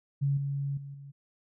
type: tone with level steps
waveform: sine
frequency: 140 Hz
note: C#3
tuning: 18 cents sharp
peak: -24 / -29 / -39 / -43 dBFS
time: 0.21-1.12 s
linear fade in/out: 20 ms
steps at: 0.37 / 0.77 / 0.94 s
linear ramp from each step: 5 ms
effects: none